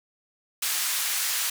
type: band-pass noise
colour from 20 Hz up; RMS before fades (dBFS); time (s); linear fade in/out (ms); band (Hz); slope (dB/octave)
white; -27; 0.62-1.5; 5; 1200 to 14000; 12
effects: none